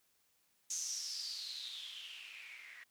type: noise with low-pass filter sweep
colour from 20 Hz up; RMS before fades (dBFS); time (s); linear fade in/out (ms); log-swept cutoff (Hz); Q
violet; -45; 0.7-2.84; 5; 6600 to 1900; 8.2
effects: white hiss -75 dBFS RMS until 2.9 s